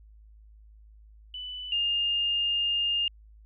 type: tone pair in turn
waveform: sine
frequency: 2988 / 2820 Hz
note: F#7 / F7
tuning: +16 / +16 cents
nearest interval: minor second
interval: 100 cents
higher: first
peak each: -35 / -24 dBFS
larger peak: second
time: 1.34-1.72 / 1.72-3.08 s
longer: second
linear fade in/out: 2 ms
effects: added 53 Hz sine -50 dBFS peak until 3.45 s